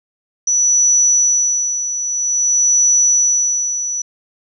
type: tone with tremolo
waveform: sine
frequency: 5920 Hz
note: F#8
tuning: in tune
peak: -9 dBFS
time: 0.47-4.02 s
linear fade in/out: 5 ms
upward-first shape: sine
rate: 0.51 Hz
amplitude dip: 65%
effects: none